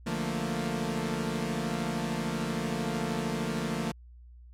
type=chord; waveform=sawtooth; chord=Bb major seventh; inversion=first; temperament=equal; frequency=146.83 / 174.61 / 220 / 233.1 Hz; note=D3 / F3 / A3 / Bb3; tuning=0 / 0 / 0 / 0 cents; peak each=-33 / -31 / -31 / -31 dBFS; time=0.06-3.92 s; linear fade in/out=10 ms; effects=added 60 Hz sine -48 dBFS peak until 4.53 s + low-pass 11000 Hz 12 dB/octave